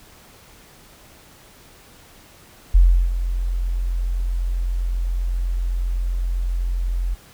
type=tone with ADSR envelope; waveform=sine; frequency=43.86 Hz; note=F1; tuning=8 cents sharp; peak=-7 dBFS; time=2.74-7.15 s; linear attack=12 ms; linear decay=350 ms; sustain=-12 dB; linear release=16 ms; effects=pink hiss -48 dBFS RMS until 7.33 s